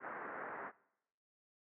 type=low-pass noise; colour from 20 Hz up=white; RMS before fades=-45 dBFS; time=0-0.72 s; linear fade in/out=50 ms; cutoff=1800 Hz; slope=48 dB/octave; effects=noise-tail reverb RT60 0.8 s tail -21 dB re dry + high-pass 300 Hz 12 dB/octave